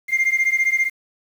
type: beating tone pair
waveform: sine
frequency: 2100 / 2115 Hz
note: C7 / C7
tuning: +6 / +18 cents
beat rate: 15 Hz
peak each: -17 dBFS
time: 0.08-0.9 s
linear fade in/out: 50 ms
effects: tanh soft clip ceiling -13 dBFS + 7-bit